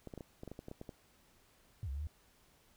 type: clicks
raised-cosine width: 2 ms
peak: -32 dBFS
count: 12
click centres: 0.073 / 0.138 / 0.177 / 0.208 / 0.434 / 0.477 / 0.516 / 0.591 / 0.684 / 0.714 / 0.814 / 0.892 s
type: linear two-way sweep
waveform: sine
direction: down then up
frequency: 117.8 to 65.41 to 79 Hz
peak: -37 dBFS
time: 1.83-2.07 s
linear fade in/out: 0 ms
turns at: 1.89 s
effects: pink hiss -68 dBFS RMS until 2.76 s